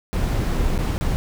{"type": "noise with dropouts", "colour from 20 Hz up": "brown", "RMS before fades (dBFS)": -21, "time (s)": [0.13, 1.16], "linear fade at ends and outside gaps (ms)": 0, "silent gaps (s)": [[0.778, 0.788], [0.98, 1.01]], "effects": []}